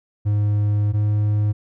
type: tone pair in turn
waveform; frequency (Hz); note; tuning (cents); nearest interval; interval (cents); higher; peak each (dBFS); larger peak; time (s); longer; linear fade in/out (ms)
triangle; 103.83 / 104.79; G#2 / G#2; 0 / +16; unison; 16; second; -14; neither; 0.25-0.93 / 0.93-1.53; first; 20
effects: none